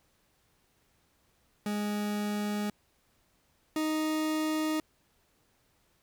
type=tone pair in turn; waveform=40% pulse; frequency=207.7 / 311.2 Hz; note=G#3 / D#4; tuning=0 / 0 cents; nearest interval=perfect fifth; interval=700 cents; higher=second; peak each=-29 / -27 dBFS; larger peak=second; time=1.66-2.7 / 3.76-4.8 s; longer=neither; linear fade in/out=2 ms; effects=pink hiss -70 dBFS RMS until 6.02 s